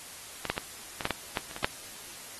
clicks, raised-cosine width 0.3 ms, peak -16 / -11 / -14 / -17 / -11 / -12 / -12 / -24 / -21 / -8 dBFS, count 10, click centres 0.453 / 0.5 / 0.579 / 1.008 / 1.054 / 1.107 / 1.372 / 1.512 / 1.564 / 1.645 s, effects white hiss -45 dBFS RMS until 2.39 s + AAC 32 kbps

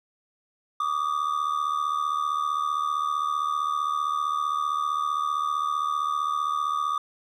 triangle ring-modulated tone, 1191 Hz, D6, 24 cents sharp, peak -19 dBFS, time 0.8-6.98 s, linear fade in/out 2 ms, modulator 37.7 Hz, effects none

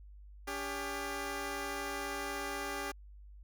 10% pulse tone pair together, 283.5 / 399.3 Hz, C#4 / G4, +39 / +32 cents, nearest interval tritone, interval 593 cents, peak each -33 / -30 dBFS, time 0.47-2.92 s, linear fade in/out 10 ms, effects added 50 Hz sine -50 dBFS peak until 3.43 s

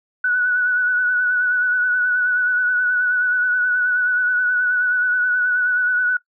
sine tone with vibrato, 1480 Hz, F#6, in tune, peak -15 dBFS, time 0.24-6.17 s, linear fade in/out 5 ms, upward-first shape triangle, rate 9.4 Hz, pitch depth 37 cents each way, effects noise-tail reverb RT60 0.1 s tail -20 dB re dry

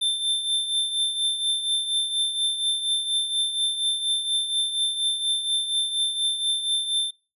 square tone with tremolo, 3564 Hz, A7, 22 cents sharp, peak -20 dBFS, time 0.01-7.11 s, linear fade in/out 10 ms, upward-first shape triangle, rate 4.2 Hz, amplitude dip 65%, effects noise-tail reverb RT60 0.3 s tail -23 dB re dry + resampled to 32000 Hz

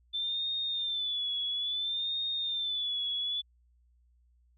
sine tone with vibrato, 3527 Hz, A7, 3 cents sharp, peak -30 dBFS, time 0.13-3.42 s, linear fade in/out 20 ms, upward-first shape sine, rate 0.59 Hz, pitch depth 79 cents each way, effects added 60 Hz sine -63 dBFS peak until 4.57 s

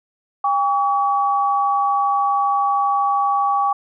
sine tone pair together, 803 / 1135.6 Hz, G5 / C#6, +41 / +41 cents, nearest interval tritone, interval 600 cents, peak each -18 dBFS, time 0.44-3.73 s, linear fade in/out 5 ms, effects none

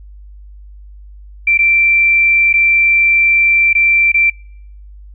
sine tone with dropouts, 2349 Hz, D7, in tune, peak -8 dBFS, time 1.47-4.3 s, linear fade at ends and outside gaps 5 ms, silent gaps 1.576-1.589 / 2.529-2.538 / 3.731-3.75 / 4.119-4.142 s, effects noise-tail reverb RT60 0.7 s tail -26 dB re dry + added 50 Hz sine -33 dBFS peak until 5.14 s

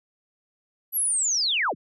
sine linear sweep, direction down, 12000 to 66.2 Hz, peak -21 dBFS, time 0.92-1.75 s, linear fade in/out 50 ms, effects none

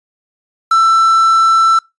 triangle tone with quantisation, 1334 Hz, E6, 20 cents sharp, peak -5 dBFS, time 0.71-1.79 s, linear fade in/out 5 ms, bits 5, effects noise-tail reverb RT60 0.2 s tail -24 dB re dry + resampled to 22050 Hz

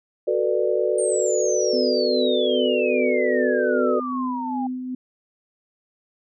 sine chord, B minor seventh, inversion second, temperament just, 370.4 / 444.5 / 493.9 / 592.7 Hz, F#4 / A4 / B4 / D5, +2 / +18 / 0 / +16 cents, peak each -24 dBFS, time 0.27-4 s, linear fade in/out 10 ms
sine exponential sweep, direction down, 8870 to 785 Hz, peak -27 dBFS, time 0.98-4.67 s, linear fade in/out 5 ms
sine tone with tremolo, 254.2 Hz, C4, 50 cents flat, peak -23 dBFS, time 1.73-4.95 s, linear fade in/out 5 ms, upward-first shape sine, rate 2.5 Hz, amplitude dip 45%
effects none

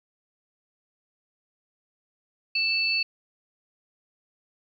sine tone pair together, 2647 / 4452 Hz, E7 / C#8, +7 / +7 cents, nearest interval major sixth, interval 900 cents, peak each -24 / -26 dBFS, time 2.55-3.03 s, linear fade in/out 5 ms, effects 10-bit

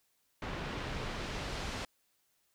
pink noise with low-pass filter sweep, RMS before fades -39 dBFS, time 0.42-1.85 s, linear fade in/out 2 ms, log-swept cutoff 2800 to 5900 Hz, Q 0.76, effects white hiss -75 dBFS RMS until 2.54 s

